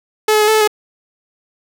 sawtooth tone with pitch steps, 430.6 / 427.1 / 422.8 / 437.1 / 433.9 / 423 Hz, A4 / G#4 / G#4 / A4 / A4 / G#4, -37 / +48 / +31 / -11 / -24 / +32 cents, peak -6 dBFS, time 0.28-0.676 s, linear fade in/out 5 ms, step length 66 ms, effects none

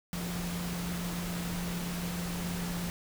sine tone in noise, 174.61 Hz, F3, in tune, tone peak -34 dBFS, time 0.13-2.9 s, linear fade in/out 0 ms, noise pink, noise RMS -39 dBFS, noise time 0.13-2.9 s, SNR +2 dB, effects none

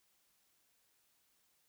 silence, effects white hiss -75 dBFS RMS until 1.68 s

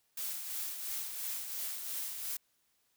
blue noise with tremolo, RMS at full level -37 dBFS, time 0.17-2.37 s, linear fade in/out 5 ms, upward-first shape triangle, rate 2.9 Hz, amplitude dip 50%, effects white hiss -75 dBFS RMS until 2.96 s

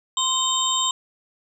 sine tone cluster, 1041 / 3097 / 3680 / 7460 Hz, C6 / G7 / A#7 / A#8, -9 / -22 / -23 / 0 cents, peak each -25 dBFS, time 0.17-0.91 s, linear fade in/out 2 ms, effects none

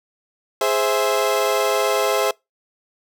30% pulse chord, Ab augmented, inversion none, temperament equal, 415.3 / 523.3 / 659.3 Hz, Ab4 / C5 / E5, 0 / 0 / 0 cents, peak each -19 dBFS, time 0.61-2.31 s, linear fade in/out 2 ms, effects noise-tail reverb RT60 0.2 s tail -25 dB re dry

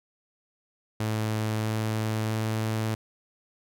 sawtooth tone with pitch steps, 108.9 / 109.53 / 110.17 Hz, A2 / A2 / A2, -17 / -7 / +3 cents, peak -22 dBFS, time 1-2.95 s, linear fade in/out 5 ms, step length 650 ms, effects none

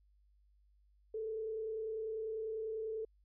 sine tone with frequency modulation, 440 Hz, A4, in tune, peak -37 dBFS, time 1.14-3.05 s, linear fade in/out 5 ms, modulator 30.1 Hz, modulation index 0.39, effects added 50 Hz sine -66 dBFS peak until 3.24 s

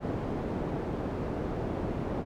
white low-pass noise, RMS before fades -33 dBFS, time 0-2.25 s, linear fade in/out 50 ms, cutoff 430 Hz, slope 12 dB/octave, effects none

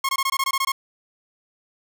sawtooth tone bursts, 1082 Hz, C#6, 42 cents flat, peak -16 dBFS, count 10, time 0.04-0.72 s, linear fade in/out 5 ms, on 50 ms, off 20 ms, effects none

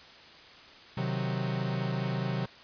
45% pulse chord, C diminished, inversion none, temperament equal, 130.81 / 155.56 / 185 Hz, C3 / Eb3 / Gb3, 0 / 0 / 0 cents, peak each -32 / -36 / -34 dBFS, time 0.97-2.46 s, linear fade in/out 5 ms, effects white hiss -51 dBFS RMS until 2.63 s + resampled to 11025 Hz

